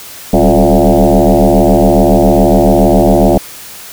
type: tone with frequency modulation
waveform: sine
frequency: 197.6 Hz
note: G3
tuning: 14 cents sharp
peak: -4 dBFS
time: 0.33-3.38 s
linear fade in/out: 5 ms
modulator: 77.6 Hz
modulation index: 6.9
effects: white hiss -30 dBFS RMS until 3.92 s